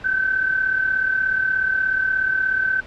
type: tone pair together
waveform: sine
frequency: 1531.3 / 1568 Hz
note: G6 / G6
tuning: -41 / 0 cents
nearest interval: unison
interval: 41 cents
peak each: -18 / -25 dBFS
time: 0.04-2.81 s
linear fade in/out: 10 ms
effects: pink hiss -41 dBFS RMS until 2.86 s + low-pass 3000 Hz 12 dB/octave